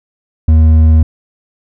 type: tone with hard clipping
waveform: sine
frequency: 79.2 Hz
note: D#2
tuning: 31 cents sharp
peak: -5 dBFS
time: 0.48-1.03 s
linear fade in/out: 5 ms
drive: 5 dB
effects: none